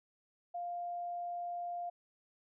sine tone, 700 Hz, F5, 4 cents sharp, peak -37 dBFS, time 0.54-1.9 s, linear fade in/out 10 ms, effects none

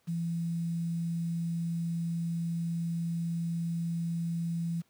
sine tone with quantisation, 168.2 Hz, E3, 35 cents sharp, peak -29 dBFS, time 0.07-4.82 s, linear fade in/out 20 ms, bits 9, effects pink hiss -71 dBFS RMS until 4.89 s + high-pass 100 Hz 12 dB/octave

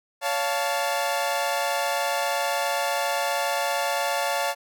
sawtooth chord, Db augmented, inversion none, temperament equal with one note detuned, 563.4 / 698.5 / 880 Hz, Db5 / F5 / A5, +28 / 0 / 0 cents, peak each -24 dBFS, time 0.21-4.55 s, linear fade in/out 50 ms, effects none

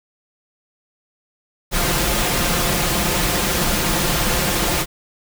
pink noise with comb filter, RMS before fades -19 dBFS, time 1.71-4.86 s, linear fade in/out 50 ms, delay 5.7 ms, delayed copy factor +0.5, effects none

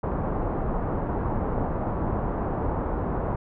pink low-pass noise, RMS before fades -27 dBFS, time 0.03-3.36 s, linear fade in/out 5 ms, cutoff 1100 Hz, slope 24 dB/octave, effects none

